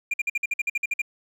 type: tone bursts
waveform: triangle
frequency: 2398 Hz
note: D7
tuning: 36 cents sharp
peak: -20 dBFS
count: 12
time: 0.11-1.018 s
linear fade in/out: 5 ms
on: 28 ms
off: 52 ms
effects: none